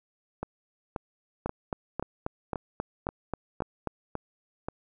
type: two click trains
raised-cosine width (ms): 1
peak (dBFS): -18 / -16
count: 9 / 10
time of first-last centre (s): 0.43-4.685 / 1.46-3.873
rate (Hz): 1.88 / 3.73
effects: none